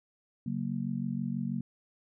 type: chord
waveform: sine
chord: F# major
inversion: second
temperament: just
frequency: 138.75 / 185 / 231.2 Hz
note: C#3 / F#3 / A#3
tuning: +2 / 0 / -14 cents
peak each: -36 / -35 / -34 dBFS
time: 0.46-1.61 s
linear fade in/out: 5 ms
effects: none